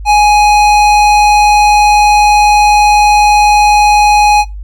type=tone with tanh clipping; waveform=sine; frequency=834 Hz; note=G#5; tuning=7 cents sharp; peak=-6 dBFS; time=0.05-4.45 s; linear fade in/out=50 ms; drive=17 dB; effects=noise-tail reverb RT60 0.2 s tail -18 dB re dry + added 50 Hz sine -21 dBFS peak until 4.63 s